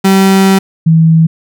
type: tone pair in turn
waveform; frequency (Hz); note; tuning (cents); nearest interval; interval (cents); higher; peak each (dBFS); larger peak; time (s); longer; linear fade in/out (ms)
35% pulse / sine; 192.8 / 162.12; G3 / E3; -28 / -29; minor third; 301; first; -3; neither; 0.04-0.59 / 0.86-1.27; first; 10
effects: none